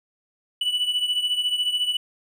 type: beating tone pair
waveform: triangle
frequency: 2960 / 2974 Hz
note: F#7 / F#7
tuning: 0 / +8 cents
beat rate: 14 Hz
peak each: -21 / -26 dBFS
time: 0.61-1.97 s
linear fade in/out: 5 ms
effects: none